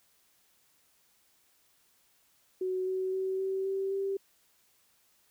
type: tone with pitch steps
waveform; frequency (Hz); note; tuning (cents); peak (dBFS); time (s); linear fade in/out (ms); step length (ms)
sine; 371.6 / 375.5 / 379.4 / 383.4 / 387.4 / 391.4; F#4 / F#4 / F#4 / G4 / G4 / G4; +7 / +26 / +43 / -38 / -20 / -3; -29; 2.61-4.17; 5; 260
effects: white hiss -68 dBFS RMS until 5.3 s